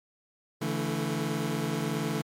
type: chord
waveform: 25% pulse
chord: D suspended second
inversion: none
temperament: equal with one note detuned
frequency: 143.48 / 164.81 / 220 Hz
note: D3 / E3 / A3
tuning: -40 / 0 / 0 cents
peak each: -29 dBFS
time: 0.61-2.22 s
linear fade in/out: 10 ms
effects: MP3 64 kbps